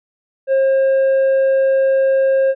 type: tone with tanh clipping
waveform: sine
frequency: 536 Hz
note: C5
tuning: 42 cents sharp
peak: -12 dBFS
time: 0.47-2.55 s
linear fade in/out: 50 ms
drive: 4 dB
effects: none